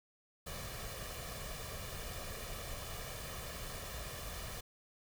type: noise with comb filter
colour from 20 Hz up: pink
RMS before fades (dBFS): -44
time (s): 0.46-4.61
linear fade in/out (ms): 10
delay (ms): 1.7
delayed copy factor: +0.6
effects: none